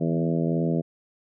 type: harmonic tone with a mistuned harmonic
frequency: 82.8 Hz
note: E2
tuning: 8 cents sharp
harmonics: 2 / 3 / 4 / 5 / 6 / 7 / 8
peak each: -24 / -28 / -30 / -32 / -34 / -35 / -36 dBFS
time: 0-0.82 s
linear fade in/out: 20 ms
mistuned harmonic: 2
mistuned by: -26 cents
effects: none